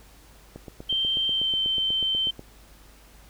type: click train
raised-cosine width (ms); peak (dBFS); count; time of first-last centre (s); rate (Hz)
2; -25; 16; 0.56-2.394; 8.18
type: tone with pitch glide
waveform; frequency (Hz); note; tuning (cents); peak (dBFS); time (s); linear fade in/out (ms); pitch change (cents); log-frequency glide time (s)
sine; 3136 to 3102; G7 to G7; 0 to -19; -22; 0.89-2.31; 10; -19; 1.29-1.53
effects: added 50 Hz sine -52 dBFS peak until 3.29 s + pink hiss -54 dBFS RMS until 3.29 s